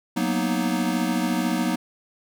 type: chord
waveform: square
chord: B major seventh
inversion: second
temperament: equal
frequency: 185 / 233.1 / 246.9 / 311.1 Hz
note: F#3 / A#3 / B3 / D#4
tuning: 0 / 0 / 0 / 0 cents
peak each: -28 dBFS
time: 0.16-1.76 s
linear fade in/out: 10 ms
effects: none